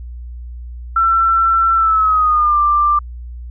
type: tone with pitch glide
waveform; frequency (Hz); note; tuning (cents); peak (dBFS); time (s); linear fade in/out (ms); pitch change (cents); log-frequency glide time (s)
sine; 1344 to 1183.6; E6 to D6; +33 to +13; -10; 0.96-2.99; 5; -220; 1.75-2.59
effects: added 60 Hz sine -27 dBFS peak until 3.5 s